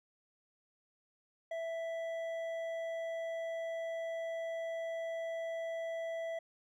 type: tone with hard clipping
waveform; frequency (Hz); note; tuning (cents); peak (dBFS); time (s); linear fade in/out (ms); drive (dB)
sine; 660; E5; +2; -38; 1.51-6.39; 5; 7
effects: none